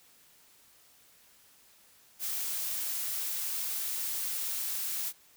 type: noise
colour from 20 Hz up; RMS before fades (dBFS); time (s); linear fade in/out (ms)
blue; -34; 2.19-5.13; 50
effects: white hiss -61 dBFS RMS until 5.36 s